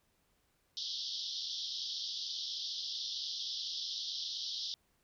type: band-pass noise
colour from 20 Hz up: pink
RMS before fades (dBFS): -40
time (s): 0.77-4.74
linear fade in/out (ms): 0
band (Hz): 3200 to 5600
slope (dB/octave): 96
effects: pink hiss -75 dBFS RMS until 5.03 s